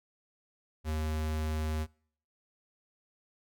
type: tone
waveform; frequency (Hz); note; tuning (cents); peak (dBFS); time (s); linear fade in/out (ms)
square; 77.78; D#2; 0; -31; 0.84-1.87; 50
effects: noise-tail reverb RT60 0.6 s tail -26 dB re dry